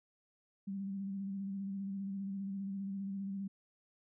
sine tone with vibrato, 196 Hz, G3, in tune, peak -37 dBFS, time 0.67-3.48 s, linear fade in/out 10 ms, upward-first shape square, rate 15 Hz, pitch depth 25 cents each way, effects none

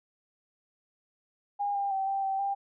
sine tone with pitch steps, 812 / 799 / 773 / 784 / 775 / 794 Hz, G#5 / G5 / G5 / G5 / G5 / G5, -39 / +33 / -24 / 0 / -20 / +22 cents, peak -27 dBFS, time 1.59-2.55 s, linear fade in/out 20 ms, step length 160 ms, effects none

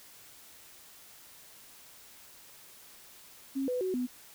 sine tone with pitch steps, 270.5 / 498.8 / 372.8 / 249.4 Hz, C#4 / B4 / F#4 / B3, -42 / +17 / +13 / +17 cents, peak -29 dBFS, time 3.55-4.07 s, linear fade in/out 20 ms, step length 130 ms, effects white hiss -54 dBFS RMS until 4.34 s

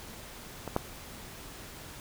clicks, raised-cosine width 1 ms, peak -21 / -12 dBFS, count 2, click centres 0.677 / 0.764 s, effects pink hiss -46 dBFS RMS until 2 s

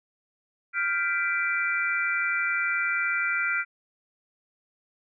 sine chord, G dominant seventh, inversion third, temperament equal with one note detuned, 1396.9 / 1568 / 1991.6 / 2349 Hz, F6 / G6 / B6 / D7, 0 / 0 / +14 / 0 cents, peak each -27 / -33 / -30 / -29 dBFS, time 0.73-3.65 s, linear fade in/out 50 ms, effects none

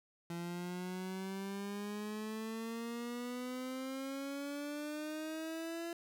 30% pulse exponential sweep, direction up, 169.7 to 340.1 Hz, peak -37 dBFS, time 0.3-5.93 s, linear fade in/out 2 ms, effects none

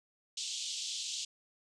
pink band-pass noise, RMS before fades -39 dBFS, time 0.37-1.25 s, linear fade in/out 5 ms, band 3000 to 7900 Hz, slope 48 dB/octave, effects none

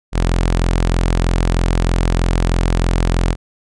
sawtooth tone, 43.16 Hz, F1, 20 cents flat, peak -9 dBFS, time 0.12-3.36 s, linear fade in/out 50 ms, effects resampled to 22050 Hz

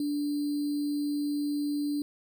sine tone with sample-and-hold, 291.7 Hz, D4, 12 cents flat, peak -27 dBFS, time 0-2.02 s, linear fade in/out 2 ms, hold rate 4410 Hz, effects none

